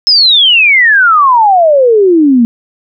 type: exponential sweep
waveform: sine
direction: down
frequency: 5260 to 226.2 Hz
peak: -3 dBFS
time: 0.07-2.45 s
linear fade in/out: 0 ms
effects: none